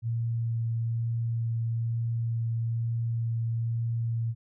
sine tone with vibrato, 115.4 Hz, A#2, 17 cents flat, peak -26 dBFS, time 0.02-4.35 s, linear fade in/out 50 ms, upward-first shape sine, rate 1.1 Hz, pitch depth 9 cents each way, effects none

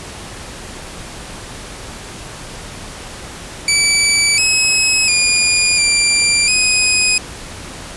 15% pulse tone with pitch steps, 2306 / 2562 / 2430 / 2369 / 2506 Hz, D7 / E7 / D#7 / D7 / D#7, -32 / -50 / -42 / +14 / +12 cents, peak -4 dBFS, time 3.68-7.18 s, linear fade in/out 2 ms, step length 700 ms, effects pink hiss -31 dBFS RMS until 7.96 s + resampled to 24000 Hz

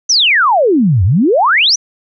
sine exponential two-way sweep, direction down then up, 6272 to 84.6 to 6272 Hz, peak -7 dBFS, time 0.09-1.76 s, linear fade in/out 10 ms, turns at 1.04 s, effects none

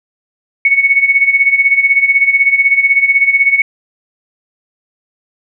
sine tone with tremolo, 2217 Hz, C#7, in tune, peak -4 dBFS, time 0.65-3.62 s, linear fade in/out 2 ms, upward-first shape sine, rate 16 Hz, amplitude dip 75%, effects none

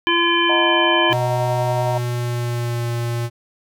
harmonic tone, 341 Hz, F4, 41 cents flat, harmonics 1 / 3 / 5 / 7 / 9, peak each -20 / -20 / -21 / -23 / -20 dBFS, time 0.07-1.13 s, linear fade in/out 0 ms
sine chord, D# minor, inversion none, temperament equal, 622.3 / 740 / 932.3 Hz, D#5 / F#5 / A#5, 0 / 0 / 0 cents, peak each -22 / -26 / -25 dBFS, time 0.49-1.98 s, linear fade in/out 5 ms
square tone with pitch glide, 122.3 to 118.41 Hz, B2 to A#2, -16 to +28 cents, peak -21 dBFS, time 1.09-3.3 s, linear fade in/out 50 ms, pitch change -56 cents, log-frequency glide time 1.84-2.92 s
effects none

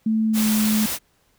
sine tone with pitch glide, 220 to 215.2 Hz, A3 to A3, 0 to -38 cents, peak -17 dBFS, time 0.06-0.86 s, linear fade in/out 5 ms, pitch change -38 cents, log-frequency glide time 0.26-0.52 s
white noise, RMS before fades -26 dBFS, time 0.33-0.99 s, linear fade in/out 50 ms
effects pink hiss -63 dBFS RMS until 1.38 s

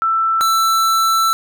sine / square tone pair in turn, 1330 / 1330 Hz, E6 / E6, +15 / +15 cents, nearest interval unison, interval 0 cents, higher neither, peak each -13 dBFS, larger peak neither, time 0.02-0.41 / 0.41-1.33 s, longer second, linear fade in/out 0 ms, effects none

